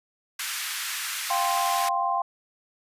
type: high-pass noise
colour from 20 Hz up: pink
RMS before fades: -31 dBFS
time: 0.39-1.89 s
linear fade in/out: 5 ms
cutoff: 1400 Hz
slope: 24 dB/octave
type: chord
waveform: sine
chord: F suspended second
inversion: none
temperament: just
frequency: 698.5 / 785.8 / 1047.7 Hz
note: F5 / G5 / C6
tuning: 0 / +4 / +2 cents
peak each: -28 / -27 / -26 dBFS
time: 1.3-2.22 s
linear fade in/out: 5 ms
effects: resampled to 32000 Hz